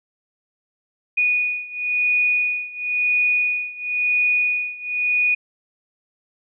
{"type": "beating tone pair", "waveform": "sine", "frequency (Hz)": [2466, 2466.97], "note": ["D#7", "D#7"], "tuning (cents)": [-16, -15], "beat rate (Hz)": 0.97, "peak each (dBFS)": [-20, -22], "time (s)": [1.17, 5.35], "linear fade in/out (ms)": 10, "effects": []}